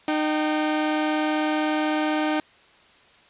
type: tone pair together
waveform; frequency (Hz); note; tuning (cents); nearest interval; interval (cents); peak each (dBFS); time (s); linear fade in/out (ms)
sawtooth; 306 / 775.1; D#4 / G5; -29 / -20; octave + major third; 1609; -18 / -25; 0.08-2.4; 2
effects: white hiss -54 dBFS RMS until 3.29 s + resampled to 8000 Hz